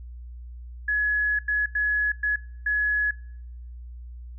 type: tone bursts at uneven times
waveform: sine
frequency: 1691 Hz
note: G#6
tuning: 31 cents sharp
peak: -21 dBFS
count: 5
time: 0.88-1.39 / 1.48-1.66 / 1.75-2.12 / 2.23-2.36 / 2.66-3.11 s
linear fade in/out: 5 ms
effects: noise-tail reverb RT60 0.8 s tail -25 dB re dry + added 60 Hz sine -37 dBFS peak until 4.38 s